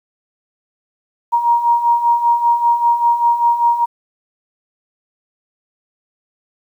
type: beating tone pair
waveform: sine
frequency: 940 / 945.1 Hz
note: A#5 / A#5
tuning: +14 / +24 cents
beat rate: 5.1 Hz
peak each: -18 / -12 dBFS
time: 1.32-3.86 s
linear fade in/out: 20 ms
effects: 8-bit